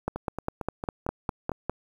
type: two click trains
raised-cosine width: 1 ms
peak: -13 / -18 dBFS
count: 9 / 7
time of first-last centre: 0.08-1.696 / 0.16-1.517 s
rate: 4.95 / 4.42 Hz
effects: 8-bit